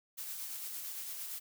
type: noise with tremolo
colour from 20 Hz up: blue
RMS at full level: -41 dBFS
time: 0.17-1.4 s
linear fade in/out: 20 ms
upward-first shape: sine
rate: 8.8 Hz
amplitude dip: 30%
effects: none